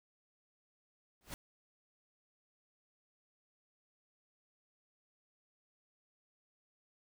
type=noise with exponential growth; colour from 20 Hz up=pink; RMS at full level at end=-40 dBFS; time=1.21-1.34 s; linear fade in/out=0 ms; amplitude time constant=28 ms; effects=none